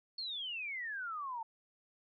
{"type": "exponential sweep", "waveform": "sine", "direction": "down", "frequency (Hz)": [4400, 880], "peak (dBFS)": -38, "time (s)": [0.18, 1.43], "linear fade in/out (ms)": 5, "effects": []}